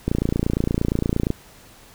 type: click train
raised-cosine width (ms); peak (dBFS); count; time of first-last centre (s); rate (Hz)
3; -7; 36; 0.08-1.304; 28.6
effects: pink hiss -48 dBFS RMS until 1.94 s